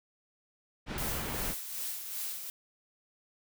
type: low-pass noise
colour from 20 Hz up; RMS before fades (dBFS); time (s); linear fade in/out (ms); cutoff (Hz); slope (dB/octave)
pink; -37; 0.86-1.55; 50; 3500; 12
type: noise with tremolo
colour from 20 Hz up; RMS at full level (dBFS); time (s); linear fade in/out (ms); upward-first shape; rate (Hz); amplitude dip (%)
blue; -36; 0.98-2.5; 0; sine; 2.6; 50
effects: none